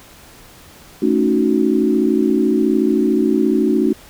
sine chord, D# half-diminished seventh, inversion second, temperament equal, 220 / 277.2 / 311.1 / 370 Hz, A3 / C#4 / D#4 / F#4, 0 / 0 / 0 / 0 cents, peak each -18 dBFS, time 1.02-3.93 s, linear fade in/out 5 ms, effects pink hiss -43 dBFS RMS until 4.09 s

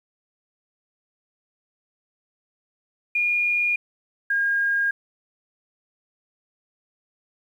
sine tone pair in turn, 2429 / 1621.2 Hz, D#7 / G#6, -42 / -42 cents, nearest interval perfect fifth, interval 700 cents, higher first, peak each -19 dBFS, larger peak neither, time 3.15-3.76 / 4.3-4.91 s, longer neither, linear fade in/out 5 ms, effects 9-bit

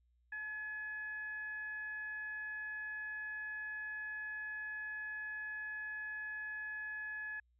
sine tone with frequency modulation, 1700 Hz, G#6, 40 cents sharp, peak -40 dBFS, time 0.32-7.4 s, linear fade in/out 5 ms, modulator 828 Hz, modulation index 0.26, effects added 60 Hz sine -70 dBFS peak until 7.59 s

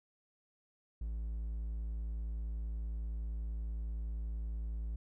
triangle tone, 55.3 Hz, A1, 9 cents sharp, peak -34 dBFS, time 1.01-4.96 s, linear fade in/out 5 ms, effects none

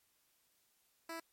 10% pulse tone, 329.8 Hz, E4, 1 cent sharp, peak -34 dBFS, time 1.09-1.2 s, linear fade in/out 5 ms, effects white hiss -75 dBFS RMS until 1.32 s + MP3 64 kbps

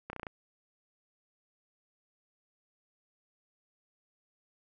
slowing click train, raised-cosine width 0.5 ms, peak -24 dBFS, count 6, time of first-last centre 0.1-0.268 s, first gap 31 ms, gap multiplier 1.04, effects none

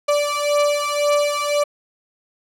35% pulse beating tone pair, 583 / 584.9 Hz, D5 / D5, -13 / -7 cents, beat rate 1.9 Hz, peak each -18 / -18 dBFS, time 0.08-1.64 s, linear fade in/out 10 ms, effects low-pass 11000 Hz 12 dB/octave

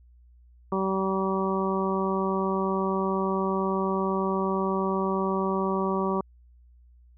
harmonic tone, 191.6 Hz, G3, 39 cents flat, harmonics 1 / 2 / 3 / 4 / 5 / 6, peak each -28 / -28 / -34 / -37 / -32 / -32 dBFS, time 0.72-6.21 s, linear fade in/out 2 ms, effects added 60 Hz sine -52 dBFS peak until 7.17 s

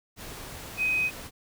sine tone in noise, 2515 Hz, D#7, 18 cents sharp, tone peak -23 dBFS, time 0.77-1.11 s, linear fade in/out 50 ms, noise pink, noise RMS -41 dBFS, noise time 0.16-1.31 s, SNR +15 dB, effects none

